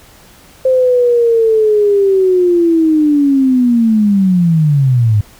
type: linear sweep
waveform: sine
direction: down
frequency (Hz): 523.3 to 101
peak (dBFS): -7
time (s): 0.65-5.21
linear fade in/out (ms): 5
effects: pink hiss -42 dBFS RMS until 5.39 s